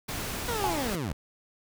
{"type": "noise", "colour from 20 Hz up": "pink", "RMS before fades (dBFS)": -34, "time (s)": [0.08, 0.96], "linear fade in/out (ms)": 10}
{"type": "linear sweep", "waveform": "20% pulse", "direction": "down", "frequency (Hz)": [493.9, 60.1], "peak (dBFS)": -25, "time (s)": [0.48, 1.13], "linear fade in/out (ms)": 5}
{"type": "tone with exponential decay", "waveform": "sine", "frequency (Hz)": 840, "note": "G#5", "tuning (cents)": 19, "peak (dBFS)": -23, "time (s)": [0.64, 0.93], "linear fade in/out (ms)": 0, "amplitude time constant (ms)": 63}
{"effects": []}